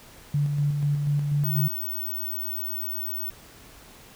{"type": "tone with tremolo", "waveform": "sine", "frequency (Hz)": 145, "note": "D3", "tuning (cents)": -22, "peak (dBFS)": -20, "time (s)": [0.34, 1.68], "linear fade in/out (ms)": 5, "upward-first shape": "square", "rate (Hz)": 4.1, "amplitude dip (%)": 35}
{"type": "tone", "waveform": "sine", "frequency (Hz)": 15804, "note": "B9", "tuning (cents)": 0, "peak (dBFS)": -28, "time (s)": [1.44, 3.3], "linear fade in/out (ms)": 5}
{"effects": ["pink hiss -49 dBFS RMS until 4.15 s"]}